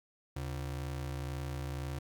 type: ring-modulated tone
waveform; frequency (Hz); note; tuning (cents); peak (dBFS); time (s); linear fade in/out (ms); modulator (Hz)
square; 104.9; G#2; +18; -34; 0.36-1.99; 5; 31
effects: 12-bit